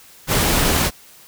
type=noise; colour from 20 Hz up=pink; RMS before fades=-17 dBFS; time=0.27-0.91 s; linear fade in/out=50 ms; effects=white hiss -46 dBFS RMS until 1.27 s